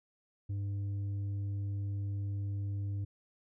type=tone with tanh clipping; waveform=triangle; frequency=100 Hz; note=G2; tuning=35 cents sharp; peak=-34 dBFS; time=0.49-3.05 s; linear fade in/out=10 ms; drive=9 dB; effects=none